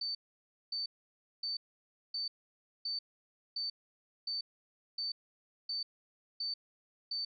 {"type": "tone bursts", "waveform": "sine", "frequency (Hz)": 4555, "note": "C#8", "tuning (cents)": 46, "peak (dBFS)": -34, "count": 11, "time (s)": [0.01, 7.25], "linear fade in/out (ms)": 5, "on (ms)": 140, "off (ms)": 570, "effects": []}